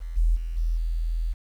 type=tone with level steps; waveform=sine; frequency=41.25 Hz; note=E1; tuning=2 cents sharp; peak=-30 / -17 / -27 / -21 / -23 dBFS; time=0-1.34 s; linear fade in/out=20 ms; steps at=0.16 / 0.35 / 0.56 / 0.76 s; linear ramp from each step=20 ms; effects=9-bit